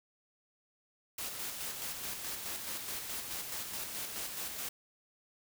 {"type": "noise with tremolo", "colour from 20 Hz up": "white", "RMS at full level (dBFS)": -39, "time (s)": [1.18, 4.69], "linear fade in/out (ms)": 5, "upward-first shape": "square", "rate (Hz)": 4.7, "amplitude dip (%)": 35, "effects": []}